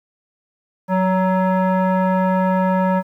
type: tone with frequency modulation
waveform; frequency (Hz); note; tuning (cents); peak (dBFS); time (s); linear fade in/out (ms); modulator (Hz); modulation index
sine; 185; F#3; 0; -13; 0.88-3.03; 50; 749; 1.1
effects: tanh soft clip ceiling -10 dBFS + 9-bit